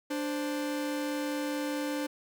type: tone pair together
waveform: 45% pulse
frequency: 294.1 / 523.3 Hz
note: D4 / C5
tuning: +3 / 0 cents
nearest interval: minor seventh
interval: 997 cents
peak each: -32 / -36 dBFS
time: 0.1-2.07 s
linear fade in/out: 10 ms
effects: none